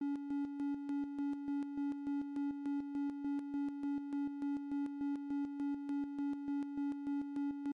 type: tone with tremolo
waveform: triangle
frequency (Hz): 283.6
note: C#4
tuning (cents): +40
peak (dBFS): -32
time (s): 0.01-7.72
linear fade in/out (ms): 5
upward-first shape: square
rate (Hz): 3.4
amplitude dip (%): 55
effects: MP3 48 kbps